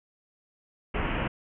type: low-pass noise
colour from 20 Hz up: pink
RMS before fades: -29 dBFS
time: 0.94-1.28 s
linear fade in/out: 10 ms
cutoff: 3000 Hz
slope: 96 dB/octave
effects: none